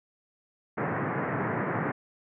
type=band-pass noise; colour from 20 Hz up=pink; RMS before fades=-30 dBFS; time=0.77-1.92 s; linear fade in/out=10 ms; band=110 to 2000 Hz; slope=48 dB/octave; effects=none